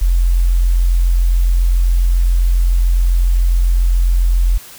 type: tone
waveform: sine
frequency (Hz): 43.65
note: F1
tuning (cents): 0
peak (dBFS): -9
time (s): 0.01-4.58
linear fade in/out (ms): 10
effects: white hiss -37 dBFS RMS until 4.78 s